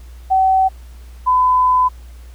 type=tone pair in turn; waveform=sine; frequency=761 / 1008 Hz; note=F#5 / B5; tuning=+48 / +35 cents; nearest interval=perfect fourth; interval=487 cents; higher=second; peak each=-10 dBFS; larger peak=neither; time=0.3-0.69 / 1.26-1.89 s; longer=second; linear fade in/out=20 ms; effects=added 60 Hz sine -34 dBFS peak until 2.34 s + pink hiss -50 dBFS RMS until 2.34 s